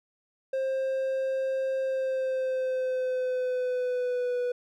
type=tone with pitch glide; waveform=triangle; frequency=530 to 491.7 Hz; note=C5 to B4; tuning=+22 to -8 cents; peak=-24 dBFS; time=0.53-4.52 s; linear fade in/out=5 ms; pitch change=-130 cents; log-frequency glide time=1.81-4.4 s; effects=none